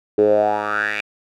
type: tone with band-pass filter sweep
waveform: 10% pulse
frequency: 104.8 Hz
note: G#2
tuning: 16 cents sharp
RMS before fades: -18 dBFS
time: 0.18-1.01 s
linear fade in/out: 5 ms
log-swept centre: 390 to 2400 Hz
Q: 6.3
effects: none